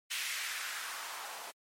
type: noise with band-pass filter sweep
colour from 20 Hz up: blue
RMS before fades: -40 dBFS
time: 0.1-1.52 s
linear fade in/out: 20 ms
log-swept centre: 2400 to 720 Hz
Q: 1.7
effects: MP3 64 kbps